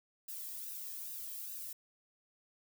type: noise with flanger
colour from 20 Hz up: violet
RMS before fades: -44 dBFS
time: 0.28-1.73 s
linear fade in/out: 5 ms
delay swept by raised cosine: 0.9 to 1.41 ms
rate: 2.4 Hz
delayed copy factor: -0.7
effects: none